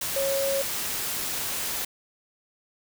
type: tone in noise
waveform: sine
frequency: 549 Hz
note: C#5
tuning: 17 cents flat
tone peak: -24 dBFS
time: 0.16-0.62 s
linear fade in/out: 5 ms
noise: white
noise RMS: -30 dBFS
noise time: 0.01-1.85 s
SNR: +3 dB
effects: none